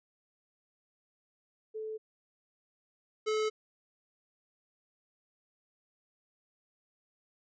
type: tone pair in turn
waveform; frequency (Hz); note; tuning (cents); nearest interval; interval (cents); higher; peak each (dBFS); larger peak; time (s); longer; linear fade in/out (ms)
sine / square; 436 / 432; A4 / A4; -16 / -32; unison; 16; first; -36 / -29; second; 1.74-1.98 / 3.26-3.5; neither; 20
effects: resampled to 16000 Hz